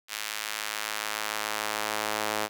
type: tone with high-pass filter sweep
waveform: sawtooth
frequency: 106.9 Hz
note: A2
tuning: 49 cents flat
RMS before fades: -32 dBFS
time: 0.08-2.49 s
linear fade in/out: 50 ms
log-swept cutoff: 2100 to 570 Hz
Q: 0.74
effects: 8-bit